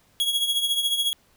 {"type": "tone with tremolo", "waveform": "45% pulse", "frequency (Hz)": 3322, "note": "G#7", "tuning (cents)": 0, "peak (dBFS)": -18, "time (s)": [0.2, 1.13], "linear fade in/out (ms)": 0, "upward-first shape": "triangle", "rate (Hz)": 14, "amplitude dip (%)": 70, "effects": ["pink hiss -61 dBFS RMS until 1.36 s"]}